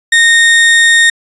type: tone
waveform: 35% pulse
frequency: 1847 Hz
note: A#6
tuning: 16 cents flat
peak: -3 dBFS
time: 0.12-1.1 s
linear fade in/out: 5 ms
effects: resampled to 22050 Hz